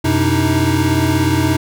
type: tone cluster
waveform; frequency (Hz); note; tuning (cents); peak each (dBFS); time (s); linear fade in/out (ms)
square; 91.5 / 128.5 / 302.9 / 319.9; F#2 / C3 / D#4 / D#4; -19 / -31 / -46 / +48; -19; 0.04-1.57; 10
effects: none